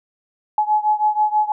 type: beating tone pair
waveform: sine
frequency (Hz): 847 / 853.2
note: G#5 / G#5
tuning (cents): +34 / +46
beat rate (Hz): 6.2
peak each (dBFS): -17 / -19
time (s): 0.58-1.52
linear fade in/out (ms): 2
effects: none